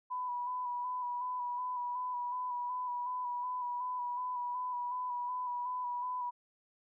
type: tone with vibrato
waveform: sine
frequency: 987.8 Hz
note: B5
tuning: in tune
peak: -34 dBFS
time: 0.1-6.31 s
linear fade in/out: 20 ms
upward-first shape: square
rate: 2.7 Hz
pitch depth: 23 cents each way
effects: none